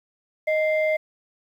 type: tone pair together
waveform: sine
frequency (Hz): 622.3 / 2093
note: D#5 / C7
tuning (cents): 0 / 0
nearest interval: octave + major sixth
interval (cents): 2100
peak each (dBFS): -19 / -25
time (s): 0.47-0.97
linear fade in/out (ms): 10
effects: tanh soft clip ceiling -13 dBFS + 9-bit